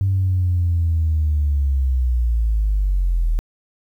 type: linear sweep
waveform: sine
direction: down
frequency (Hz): 98 to 38.89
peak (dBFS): -14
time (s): 0.01-3.39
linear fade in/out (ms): 0
effects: tanh soft clip ceiling -11 dBFS + 9-bit